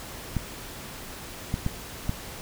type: clicks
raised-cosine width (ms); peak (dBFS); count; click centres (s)
5; -13; 4; 0.367 / 1.541 / 1.664 / 2.094
effects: pink hiss -40 dBFS RMS until 2.41 s